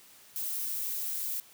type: noise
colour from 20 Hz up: violet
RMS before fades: -34 dBFS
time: 0.36-1.4 s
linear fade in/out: 0 ms
effects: white hiss -56 dBFS RMS until 1.53 s + high-pass 60 Hz 12 dB/octave